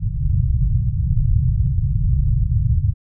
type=low-pass noise; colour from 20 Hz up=white; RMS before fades=-17 dBFS; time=0-2.94 s; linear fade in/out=50 ms; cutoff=140 Hz; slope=48 dB/octave; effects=none